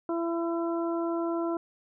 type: harmonic tone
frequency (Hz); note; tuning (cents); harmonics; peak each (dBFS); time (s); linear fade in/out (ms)
336; E4; +33; 1 / 2 / 3 / 4; -28 / -34 / -38 / -40; 0.09-1.57; 2
effects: none